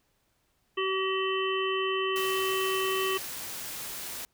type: harmonic tone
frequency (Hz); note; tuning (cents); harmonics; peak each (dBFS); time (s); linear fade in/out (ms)
381.4; G4; -47; 1 / 3 / 5 / 7 / 8; -29 / -32 / -37 / -36 / -35; 0.77-3.18; 10
type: noise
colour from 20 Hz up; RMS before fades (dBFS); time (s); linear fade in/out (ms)
white; -38; 2.16-4.25; 0
effects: pink hiss -72 dBFS RMS until 4.33 s